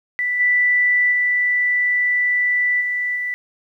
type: tone with level steps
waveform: sine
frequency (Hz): 1975.5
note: B6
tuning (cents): 0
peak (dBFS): -18 / -13 / -15 / -19 / -21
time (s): 0.19-3.34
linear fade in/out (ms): 0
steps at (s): 0.39 / 1.11 / 2.8 / 3.15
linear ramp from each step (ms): 20
effects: 9-bit